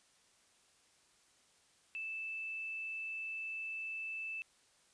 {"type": "tone", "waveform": "sine", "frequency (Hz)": 2637, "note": "E7", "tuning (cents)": 0, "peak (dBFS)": -39, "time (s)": [1.95, 4.42], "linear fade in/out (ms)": 0, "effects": ["white hiss -69 dBFS RMS until 4.93 s", "resampled to 22050 Hz"]}